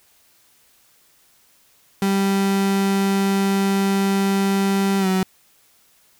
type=tone with pitch glide; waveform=35% pulse; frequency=196 to 187.91 Hz; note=G3 to F#3; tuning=0 to +27 cents; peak=-15 dBFS; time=2.02-5.23 s; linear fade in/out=2 ms; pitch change=-73 cents; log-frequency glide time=4.99-5.07 s; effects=white hiss -57 dBFS RMS until 6.19 s